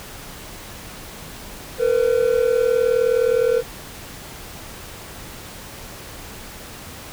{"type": "tone pair together", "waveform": "triangle", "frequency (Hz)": [460, 499.6], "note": ["A#4", "B4"], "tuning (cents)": [-23, 20], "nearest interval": "minor second", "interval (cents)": 143, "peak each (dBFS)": -16, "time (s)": [1.78, 3.63], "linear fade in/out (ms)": 50, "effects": ["pink hiss -37 dBFS RMS until 7.12 s"]}